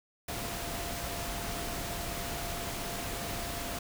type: tone in noise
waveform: sine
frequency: 690 Hz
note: F5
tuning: 21 cents flat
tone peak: -43 dBFS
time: 0.28-3.79 s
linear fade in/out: 5 ms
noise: pink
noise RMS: -37 dBFS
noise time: 0.28-3.79 s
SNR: -9 dB
effects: none